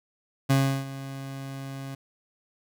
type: tone with ADSR envelope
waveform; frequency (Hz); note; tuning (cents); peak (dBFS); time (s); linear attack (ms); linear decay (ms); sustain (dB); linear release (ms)
30% pulse; 135.9; C#3; -34; -15; 0.49-1.95; 16; 340; -17; 5
effects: none